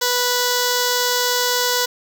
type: tone with notch filter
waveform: 5% pulse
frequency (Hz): 491.8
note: B4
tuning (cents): -7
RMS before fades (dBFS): -19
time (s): 0.01-1.86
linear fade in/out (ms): 10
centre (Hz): 2400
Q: 1.5
effects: none